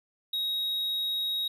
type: tone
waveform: triangle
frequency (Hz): 3789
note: A#7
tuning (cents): +27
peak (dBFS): -26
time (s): 0.33-1.48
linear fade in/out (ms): 5
effects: none